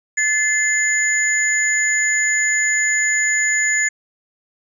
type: tone cluster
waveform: sine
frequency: 1732 / 2080 / 6920 Hz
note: A6 / C7 / A8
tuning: -28 / -11 / -30 cents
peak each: -19 dBFS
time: 0.17-3.89 s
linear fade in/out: 10 ms
effects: tanh soft clip ceiling -6 dBFS